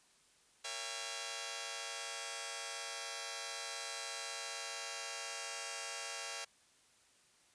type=chord; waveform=5% pulse; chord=A# diminished seventh; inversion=none; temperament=just; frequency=466.2 / 559.4 / 671.3 / 805.5 Hz; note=A#4 / C#5 / E5 / G5; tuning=0 / +16 / +31 / +47 cents; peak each=-38 / -36 / -35 / -34 dBFS; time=0.64-6.45 s; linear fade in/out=10 ms; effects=white hiss -68 dBFS RMS until 7.54 s + resampled to 22050 Hz